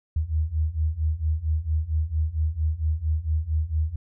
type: beating tone pair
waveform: sine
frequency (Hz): 76 / 80.4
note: D#2 / E2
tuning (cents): -40 / -43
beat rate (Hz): 4.4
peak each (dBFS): -26 / -24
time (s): 0.16-3.96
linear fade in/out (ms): 5
effects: none